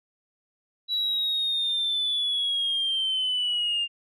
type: linear sweep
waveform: sine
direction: down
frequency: 3929 to 2794 Hz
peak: -22 dBFS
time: 0.88-3.88 s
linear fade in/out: 50 ms
effects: tanh soft clip ceiling -20 dBFS